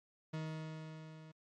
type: tone with level ramp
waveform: 40% pulse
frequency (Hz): 157.5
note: D#3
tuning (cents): +21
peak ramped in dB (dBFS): -37 to -52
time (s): 0.33-1.32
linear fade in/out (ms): 10
effects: low-pass 5000 Hz 12 dB/octave + MP3 64 kbps